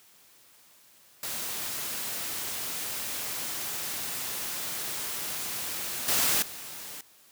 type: noise with level steps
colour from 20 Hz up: white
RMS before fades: -34 / -25 / -41 dBFS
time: 1.23-7.01 s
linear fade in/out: 2 ms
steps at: 6.08 / 6.42 s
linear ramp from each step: 5 ms
effects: white hiss -58 dBFS RMS until 7.31 s + high-pass 80 Hz 12 dB/octave